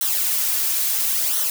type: noise with flanger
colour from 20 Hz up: blue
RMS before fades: -21 dBFS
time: 0.01-1.5 s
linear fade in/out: 2 ms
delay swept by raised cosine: 0.41 to 4.11 ms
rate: 0.73 Hz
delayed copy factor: -0.6
effects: none